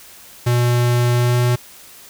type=tone with pitch glide; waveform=square; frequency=121.3 to 122.36 Hz; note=B2 to B2; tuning=-31 to -16 cents; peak=-14 dBFS; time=0.46-1.56 s; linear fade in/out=10 ms; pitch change=+15 cents; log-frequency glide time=1.13-1.37 s; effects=white hiss -42 dBFS RMS until 2.09 s